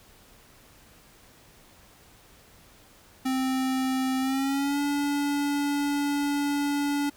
square tone with pitch glide, 261.4 to 286.7 Hz, C4 to D4, -1 to -42 cents, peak -25 dBFS, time 3.25-7.1 s, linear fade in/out 10 ms, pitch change +159 cents, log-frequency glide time 4.19-4.8 s, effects pink hiss -55 dBFS RMS until 7.16 s

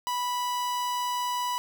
45% pulse tone, 985 Hz, B5, 5 cents flat, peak -27 dBFS, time 0.07-1.58 s, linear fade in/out 0 ms, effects none

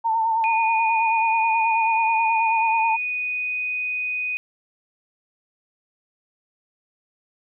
sine tone with vibrato, 899 Hz, A5, 37 cents sharp, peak -18 dBFS, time 0.04-2.97 s, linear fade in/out 20 ms, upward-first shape sine, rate 9.3 Hz, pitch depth 42 cents each way
sine tone with pitch glide, 2464 to 2491 Hz, D#7 to D#7, -17 to +1 cents, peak -23 dBFS, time 0.44-4.37 s, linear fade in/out 0 ms, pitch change +18 cents, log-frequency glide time 2.44-3.58 s
effects none

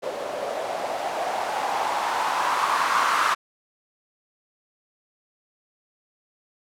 violet noise with low-pass filter sweep, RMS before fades -25 dBFS, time 0.02-3.35 s, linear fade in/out 20 ms, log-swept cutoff 540 to 1200 Hz, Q 3.8, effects none

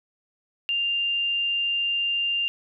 sine tone, 2794 Hz, F7, in tune, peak -22 dBFS, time 0.69-2.48 s, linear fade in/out 0 ms, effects none

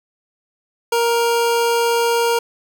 25% pulse tone, 468.1 Hz, A#4, 7 cents sharp, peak -11 dBFS, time 0.92-2.39 s, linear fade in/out 5 ms, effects none

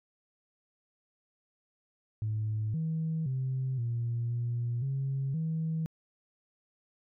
sine tone with pitch steps, 108.1 / 160.5 / 130.8 / 117.8 / 119.3 / 135.7 / 160.7 Hz, A2 / E3 / C3 / A#2 / A#2 / C#3 / E3, -30 / -46 / 0 / +19 / +41 / -36 / -44 cents, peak -28 dBFS, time 2.22-5.86 s, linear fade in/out 0 ms, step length 520 ms, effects tanh soft clip ceiling -25 dBFS

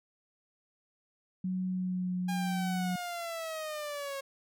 sine tone with pitch glide, 185 to 181.3 Hz, F#3 to F#3, 0 to -35 cents, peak -30 dBFS, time 1.44-2.96 s, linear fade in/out 5 ms, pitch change -35 cents, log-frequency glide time 1.67-2.16 s
sawtooth linear sweep, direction down, 813 to 543 Hz, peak -32 dBFS, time 2.28-4.21 s, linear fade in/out 10 ms
effects none

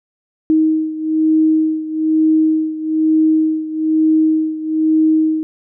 sine beating tone pair, 314.4 / 315.5 Hz, D#4 / D#4, +18 / +24 cents, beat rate 1.1 Hz, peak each -13 / -17 dBFS, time 0.5-5.43 s, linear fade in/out 0 ms, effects none

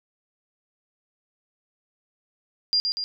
sine tone with echo, 4800 Hz, D8, 37 cents sharp, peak -18 dBFS, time 2.73-2.8 s, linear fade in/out 0 ms, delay 120 ms, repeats 2, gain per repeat -4 dB, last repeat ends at 3.04 s, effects none

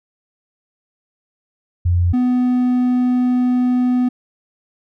sine / triangle tone pair in turn, 87.7 / 249.3 Hz, F2 / B3, +8 / +16 cents, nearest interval octave + tritone, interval 1808 cents, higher second, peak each -12 / -11 dBFS, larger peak second, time 1.85-2.13 / 2.13-4.09 s, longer second, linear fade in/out 10 ms, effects none

